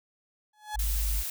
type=tone with exponential growth; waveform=35% pulse; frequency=848 Hz; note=G#5; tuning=36 cents sharp; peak=-27 dBFS; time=0.53-0.76 s; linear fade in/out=5 ms; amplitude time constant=48 ms
type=tone; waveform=sine; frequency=51.2 Hz; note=G#1; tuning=24 cents flat; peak=-26 dBFS; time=0.74-1.24 s; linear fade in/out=50 ms
type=noise; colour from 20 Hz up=blue; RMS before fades=-34 dBFS; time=0.79-1.3 s; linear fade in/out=2 ms
effects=none